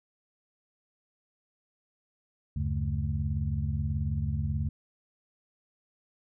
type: tone cluster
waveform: sine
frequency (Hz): 76.1 / 94.6 / 141.5 / 216.7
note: D#2 / F#2 / C#3 / A3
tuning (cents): -38 / +39 / +36 / -26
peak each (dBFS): -31 / -33 / -32 / -38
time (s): 2.56-4.69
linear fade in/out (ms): 5
effects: none